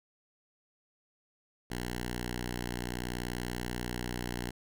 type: tone with notch filter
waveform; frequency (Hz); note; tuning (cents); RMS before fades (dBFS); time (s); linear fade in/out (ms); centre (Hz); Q
5% pulse; 60.6; B1; -32; -37; 1.7-4.51; 10; 570; 1.2
effects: none